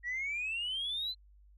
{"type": "exponential sweep", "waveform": "sine", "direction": "up", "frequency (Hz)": [1895, 4111], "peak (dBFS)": -32, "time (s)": [0.03, 1.15], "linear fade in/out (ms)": 50, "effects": ["tanh soft clip ceiling -30 dBFS", "added 50 Hz sine -57 dBFS peak until 1.57 s"]}